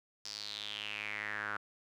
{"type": "tone with band-pass filter sweep", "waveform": "sawtooth", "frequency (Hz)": 104.7, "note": "G#2", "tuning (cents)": 15, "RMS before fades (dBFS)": -41, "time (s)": [0.25, 1.57], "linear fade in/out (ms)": 5, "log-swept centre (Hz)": [5200, 1400], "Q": 5.7, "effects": []}